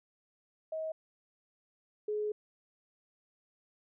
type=tone pair in turn; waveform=sine; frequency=635 / 421.9 Hz; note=D#5 / G#4; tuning=+35 / +27 cents; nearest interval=perfect fifth; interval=708 cents; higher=first; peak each=-34 / -31 dBFS; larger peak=second; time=0.72-0.92 / 2.08-2.32 s; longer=second; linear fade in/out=5 ms; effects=none